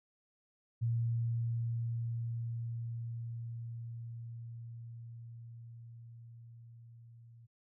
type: tone with level ramp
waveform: sine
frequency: 116.4 Hz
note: A#2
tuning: 2 cents flat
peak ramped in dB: -29 to -54 dBFS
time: 0.81-7.47 s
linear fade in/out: 20 ms
effects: none